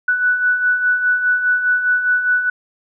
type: beating tone pair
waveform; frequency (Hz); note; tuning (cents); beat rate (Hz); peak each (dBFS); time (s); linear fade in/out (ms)
sine; 1480 / 1484.9; F#6 / F#6; 0 / +6; 4.9; -22 / -14; 0.08-2.5; 5
effects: none